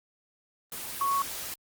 sine tone in noise, 1108.7 Hz, C#6, in tune, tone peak -24 dBFS, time 1.01-1.22 s, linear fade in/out 2 ms, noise white, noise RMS -37 dBFS, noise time 0.72-1.54 s, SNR +10 dB, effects Opus 24 kbps

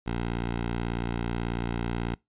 10% pulse tone, 58.27 Hz, A#1, in tune, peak -20 dBFS, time 0.06-2.15 s, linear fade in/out 10 ms, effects noise-tail reverb RT60 0.2 s tail -25 dB re dry + resampled to 8000 Hz

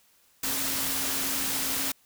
sine tone in noise, 270 Hz, C#4, 45 cents flat, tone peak -40 dBFS, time 0.43-1.92 s, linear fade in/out 5 ms, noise white, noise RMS -29 dBFS, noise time 0.43-1.92 s, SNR -14 dB, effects white hiss -63 dBFS RMS until 2.05 s

